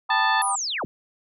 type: chord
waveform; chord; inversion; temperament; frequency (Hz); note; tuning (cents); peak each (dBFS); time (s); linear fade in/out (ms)
sine; G augmented; none; just; 784 / 980 / 1225; G5 / B5 / D#6; 0 / -14 / -27; -27; 0.09-0.56; 10
type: harmonic tone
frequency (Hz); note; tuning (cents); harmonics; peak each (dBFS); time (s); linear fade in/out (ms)
880; A5; 0; 1 / 2 / 3 / 4 / 5; -23 / -23 / -33 / -30 / -34; 0.1-0.42; 5
type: linear sweep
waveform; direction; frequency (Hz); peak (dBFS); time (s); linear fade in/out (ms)
sine; down; 11175 to 71.8; -25; 0.42-0.85; 0
effects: none